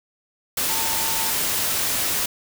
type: tone in noise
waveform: sine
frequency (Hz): 898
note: A5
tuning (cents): +35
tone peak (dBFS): -31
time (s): 0.69-1.31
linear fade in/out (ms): 5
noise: white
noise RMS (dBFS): -23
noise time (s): 0.57-2.26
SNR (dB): -11
effects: none